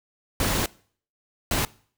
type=noise bursts at uneven times; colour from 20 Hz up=pink; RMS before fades=-24 dBFS; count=2; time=0.4-0.66 / 1.51-1.65 s; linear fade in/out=2 ms; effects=noise-tail reverb RT60 0.5 s tail -22 dB re dry